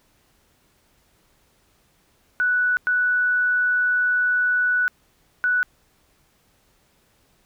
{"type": "tone bursts at uneven times", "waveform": "sine", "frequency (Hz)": 1480, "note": "F#6", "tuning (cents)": 0, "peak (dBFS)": -17, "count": 3, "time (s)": [[2.4, 2.77], [2.87, 4.88], [5.44, 5.63]], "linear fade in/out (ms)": 0, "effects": ["pink hiss -62 dBFS RMS until 7.45 s"]}